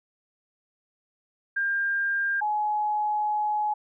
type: tone pair in turn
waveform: sine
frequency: 1600 / 843.7 Hz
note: G6 / G#5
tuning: +35 / +27 cents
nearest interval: major seventh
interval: 1108 cents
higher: first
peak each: -23 dBFS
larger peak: neither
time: 1.56-2.41 / 2.41-3.74 s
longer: second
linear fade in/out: 10 ms
effects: none